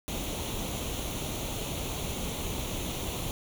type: noise with comb filter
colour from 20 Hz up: pink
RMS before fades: -34 dBFS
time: 0.08-3.31 s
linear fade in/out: 0 ms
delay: 0.3 ms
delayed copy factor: +0.65
effects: none